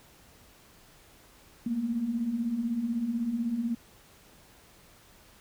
sine beating tone pair, 220 / 236 Hz, A3 / A#3, 0 / +22 cents, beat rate 16 Hz, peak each -35 / -28 dBFS, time 1.66-3.75 s, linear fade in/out 5 ms, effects pink hiss -57 dBFS RMS until 5.4 s

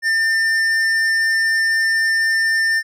triangle tone with hard clipping, 1798 Hz, A6, 37 cents sharp, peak -16 dBFS, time 0.02-2.83 s, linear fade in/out 50 ms, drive 12 dB, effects none

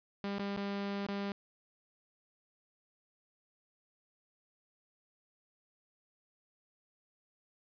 sawtooth tone with dropouts, 200 Hz, G3, 35 cents sharp, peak -31 dBFS, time 0.24-1.32 s, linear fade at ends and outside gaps 0 ms, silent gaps 0.383-0.394 / 0.563-0.573 / 1.066-1.087 s, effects resampled to 11025 Hz + 12-bit

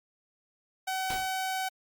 sawtooth tone, 757 Hz, F#5, 39 cents sharp, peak -26 dBFS, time 0.87-1.69 s, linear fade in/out 10 ms
pink noise with exponential decay, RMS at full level -34 dBFS, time 1.1-1.38 s, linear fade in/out 0 ms, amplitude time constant 60 ms
effects Opus 48 kbps

